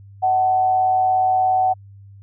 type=tone with frequency modulation; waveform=sine; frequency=750 Hz; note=F#5; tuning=23 cents sharp; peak=-14 dBFS; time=0.22-1.74 s; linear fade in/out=20 ms; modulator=117 Hz; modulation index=0.34; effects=added 99 Hz sine -40 dBFS peak until 2.22 s